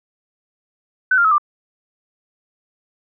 sine tone with pitch steps, 1513 / 1395.5 / 1287.1 / 1187.1 Hz, F#6 / F6 / E6 / D6, +38 / -2 / -42 / +18 cents, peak -11 dBFS, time 1.11-1.382 s, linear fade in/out 5 ms, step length 68 ms, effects none

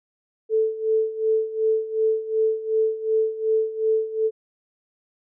sine tone with tremolo, 440 Hz, A4, in tune, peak -16 dBFS, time 0.49-4.31 s, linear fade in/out 50 ms, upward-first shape sine, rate 2.7 Hz, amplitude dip 80%, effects none

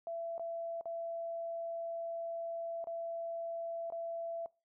sine tone with dropouts, 670 Hz, E5, 28 cents sharp, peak -37 dBFS, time 0.07-4.46 s, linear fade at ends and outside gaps 1 ms, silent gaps 0.38-0.395 / 0.811-0.856 / 2.842-2.871 / 3.902-3.922 s, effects noise-tail reverb RT60 0.3 s tail -23 dB re dry

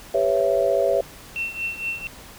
sine chord, C# half-diminished seventh, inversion second, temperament just, 399.1 / 498.9 / 554.4 / 665.2 Hz, G4 / B4 / C#5 / E5, +31 / +17 / 0 / +16 cents, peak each -25 / -24 / -21 / -22 dBFS, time 0.14-1.01 s, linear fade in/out 5 ms
sine tone with tremolo, 2700 Hz, E7, 41 cents sharp, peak -22 dBFS, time 1.36-2.07 s, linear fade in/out 0 ms, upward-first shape triangle, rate 4.3 Hz, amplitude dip 85%
effects pink hiss -43 dBFS RMS until 2.38 s

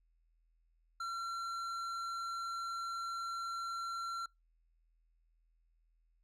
sine tone with tanh clipping, 1362 Hz, F6, 44 cents flat, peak -39 dBFS, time 1-4.26 s, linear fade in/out 5 ms, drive 11 dB, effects noise-tail reverb RT60 0.2 s tail -26 dB re dry + added 41 Hz sine -70 dBFS peak until 6.23 s

